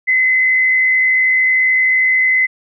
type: tone with frequency modulation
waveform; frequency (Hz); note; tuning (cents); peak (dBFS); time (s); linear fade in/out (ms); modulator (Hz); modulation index
sine; 2039; C7; -45; -10; 0.07-2.47; 20; 69.3; 0.54
effects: none